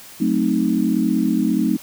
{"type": "chord", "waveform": "sine", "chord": "F# diminished seventh", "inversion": "none", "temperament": "equal", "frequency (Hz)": [185, 220, 261.6, 311.1], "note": ["F#3", "A3", "C4", "Eb4"], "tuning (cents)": [0, 0, 0, 0], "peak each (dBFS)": [-23, -20, -21, -21], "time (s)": [0.2, 1.77], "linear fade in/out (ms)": 10, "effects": ["white hiss -41 dBFS RMS until 1.82 s"]}